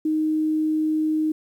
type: tone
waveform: sine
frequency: 311.1 Hz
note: D#4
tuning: in tune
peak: -19 dBFS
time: 0.05-1.32 s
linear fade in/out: 5 ms
effects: 9-bit